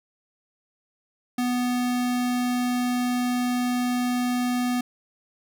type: tone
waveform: square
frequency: 246.9 Hz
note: B3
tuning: in tune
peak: -23 dBFS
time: 1.38-4.81 s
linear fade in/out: 5 ms
effects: none